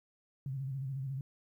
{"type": "tone with vibrato", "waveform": "sine", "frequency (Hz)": 134.5, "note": "C3", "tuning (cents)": 48, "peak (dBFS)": -35, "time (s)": [0.46, 1.21], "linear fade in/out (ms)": 2, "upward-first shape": "square", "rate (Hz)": 14, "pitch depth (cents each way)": 58, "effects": ["12-bit"]}